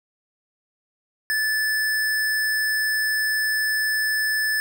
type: tone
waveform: square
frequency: 1742 Hz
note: A6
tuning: 18 cents flat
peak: -21 dBFS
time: 1.3-4.6 s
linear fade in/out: 0 ms
effects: none